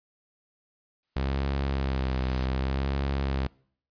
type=noise with exponential growth; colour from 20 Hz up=white; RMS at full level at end=-41 dBFS; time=1.03-2.46 s; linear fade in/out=1 ms; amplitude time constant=310 ms
type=tone with vibrato; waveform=sawtooth; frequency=66.6 Hz; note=C2; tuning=31 cents sharp; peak=-22 dBFS; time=1.16-3.47 s; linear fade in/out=5 ms; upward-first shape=sine; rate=0.66 Hz; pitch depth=56 cents each way
effects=noise-tail reverb RT60 0.6 s tail -25 dB re dry + resampled to 11025 Hz